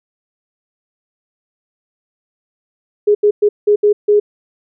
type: tone bursts at uneven times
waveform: sine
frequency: 415.3 Hz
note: G#4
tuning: in tune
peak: -7 dBFS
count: 6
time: 3.07-3.15 / 3.23-3.31 / 3.42-3.49 / 3.67-3.76 / 3.83-3.93 / 4.08-4.2 s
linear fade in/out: 10 ms
effects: none